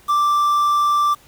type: tone with quantisation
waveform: triangle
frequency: 1174.7 Hz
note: D6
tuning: in tune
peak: -12 dBFS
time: 0.08-1.15 s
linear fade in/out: 20 ms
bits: 6
effects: pink hiss -50 dBFS RMS until 1.27 s